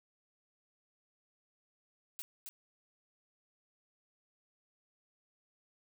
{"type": "noise with echo", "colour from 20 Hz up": "blue", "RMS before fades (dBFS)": -43, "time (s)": [2.19, 2.22], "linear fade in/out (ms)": 0, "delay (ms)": 270, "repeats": 1, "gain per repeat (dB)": -3, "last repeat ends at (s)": 2.49, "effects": []}